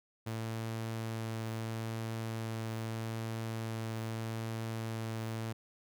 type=tone; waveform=sawtooth; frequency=112.4 Hz; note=A2; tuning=37 cents sharp; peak=-32 dBFS; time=0.26-5.53 s; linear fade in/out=10 ms; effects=none